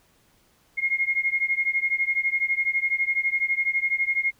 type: beating tone pair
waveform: sine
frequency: 2141 / 2153 Hz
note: C7 / C7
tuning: +39 / +49 cents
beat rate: 12 Hz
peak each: -24 / -25 dBFS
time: 0.77-4.32 s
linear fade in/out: 20 ms
effects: pink hiss -62 dBFS RMS until 4.39 s